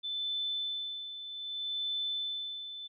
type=tone with tremolo; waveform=sine; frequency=3520 Hz; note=A7; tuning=in tune; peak=-31 dBFS; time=0.03-2.88 s; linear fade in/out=20 ms; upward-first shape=sine; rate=0.64 Hz; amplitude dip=65%; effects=none